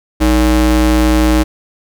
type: ring-modulated tone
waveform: square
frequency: 128.3 Hz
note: C3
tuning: 34 cents flat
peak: -6 dBFS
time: 0.2-1.44 s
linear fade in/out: 20 ms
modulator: 185 Hz
effects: none